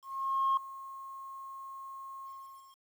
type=tone with ADSR envelope; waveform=sine; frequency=1078 Hz; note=C#6; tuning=49 cents flat; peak=-23 dBFS; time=0.02-2.81 s; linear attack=550 ms; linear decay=4 ms; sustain=-19 dB; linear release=560 ms; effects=tanh soft clip ceiling -22 dBFS + 10-bit